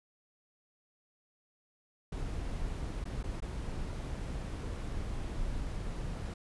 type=noise with dropouts; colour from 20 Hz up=brown; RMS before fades=-37 dBFS; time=2.12-6.34 s; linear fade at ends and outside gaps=5 ms; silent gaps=3.042-3.053 / 3.23-3.238 / 3.404-3.421 s; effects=resampled to 24000 Hz